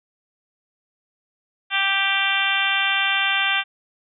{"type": "harmonic tone", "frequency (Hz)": 392, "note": "G4", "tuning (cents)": 0, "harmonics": [2, 3, 4, 5, 6, 7, 8, 9], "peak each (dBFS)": [-29, -29, -24, -28, -25, -25, -26, -28], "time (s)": [1.7, 3.64], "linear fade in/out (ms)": 50, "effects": []}